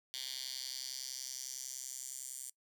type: tone with high-pass filter sweep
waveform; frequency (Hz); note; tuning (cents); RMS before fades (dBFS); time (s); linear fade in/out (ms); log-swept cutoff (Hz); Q
10% pulse; 130.81; C3; 0; -44; 0.14-2.5; 0; 3800 to 8100; 3
effects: noise-tail reverb RT60 0.1 s tail -22 dB re dry